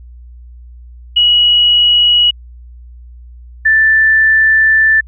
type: tone pair in turn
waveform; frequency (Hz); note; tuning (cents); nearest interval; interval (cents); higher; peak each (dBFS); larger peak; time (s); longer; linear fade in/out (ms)
sine; 2914 / 1764.8; F#7 / A6; -27 / +5; major sixth; 868; first; -6; neither; 1.16-2.31 / 3.65-5.01; second; 10
effects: added 60 Hz sine -32 dBFS peak until 5.07 s